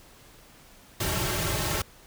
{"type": "noise with comb filter", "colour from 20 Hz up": "pink", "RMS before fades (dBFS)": -28, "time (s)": [1, 1.82], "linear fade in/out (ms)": 5, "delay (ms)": 4.1, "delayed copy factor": -0.85, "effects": ["pink hiss -53 dBFS RMS until 2.06 s"]}